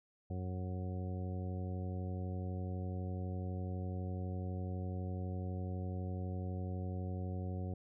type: harmonic tone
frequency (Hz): 92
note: F#2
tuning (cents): -9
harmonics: 1 / 2 / 3 / 4 / 5 / 6 / 8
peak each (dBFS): -38 / -44 / -50 / -51 / -53 / -53 / -54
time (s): 0.3-7.74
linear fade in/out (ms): 5
effects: none